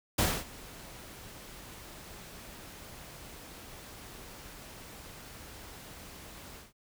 pink noise with ADSR envelope, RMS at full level -26 dBFS, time 0.18-6.73 s, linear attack 9 ms, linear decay 250 ms, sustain -22 dB, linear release 160 ms, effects none

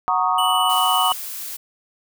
sine chord, D# minor seventh, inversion first, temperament equal, 740 / 932.3 / 1108.7 / 1244.5 Hz, F#5 / A#5 / C#6 / D#6, 0 / 0 / 0 / 0 cents, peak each -22 dBFS, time 0.08-1.12 s, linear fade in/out 0 ms
square tone with tremolo, 2960 Hz, F#7, in tune, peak -21 dBFS, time 0.38-1.13 s, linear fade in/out 5 ms, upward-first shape triangle, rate 18 Hz, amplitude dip 25%
blue noise, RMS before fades -31 dBFS, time 0.69-1.57 s, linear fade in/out 10 ms
effects none

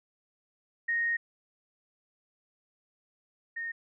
sine tone pair in turn, 1862 / 1844.9 Hz, A#6 / A#6, -2 / -18 cents, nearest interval unison, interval 16 cents, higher first, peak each -26 / -33 dBFS, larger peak first, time 0.88-1.17 / 3.56-3.72 s, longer first, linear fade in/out 10 ms, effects none

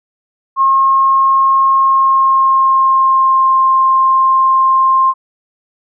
sine tone with pitch glide, 1076 to 1056.9 Hz, C6 to C6, +48 to +17 cents, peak -7 dBFS, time 0.56-5.14 s, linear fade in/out 50 ms, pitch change -31 cents, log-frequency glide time 1.74-3.55 s, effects none

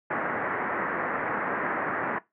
white low-pass noise, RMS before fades -29 dBFS, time 0.1-2.19 s, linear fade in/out 10 ms, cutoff 1900 Hz, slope 48 dB/octave, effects noise-tail reverb RT60 0.2 s tail -20 dB re dry + high-pass 200 Hz 12 dB/octave

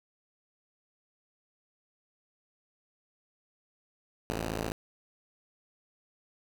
5% pulse tone pair together, 55 / 87.31 Hz, A1 / F2, 0 / 0 cents, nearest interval minor sixth, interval 800 cents, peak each -22 / -27 dBFS, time 4.3-4.72 s, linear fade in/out 0 ms, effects none

